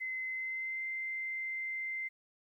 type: tone with pitch glide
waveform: sine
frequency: 2052 to 2081 Hz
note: C7 to C7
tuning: -34 to -10 cents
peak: -35 dBFS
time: 0-2.09 s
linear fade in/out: 20 ms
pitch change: +24 cents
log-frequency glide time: 0.3-0.84 s
effects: 12-bit